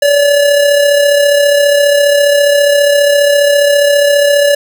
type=tone with amplitude modulation; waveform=square; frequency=574 Hz; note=D5; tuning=40 cents flat; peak=-5 dBFS; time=0.02-4.55 s; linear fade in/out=5 ms; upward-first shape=sine; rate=34.8 Hz; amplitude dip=40%; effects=none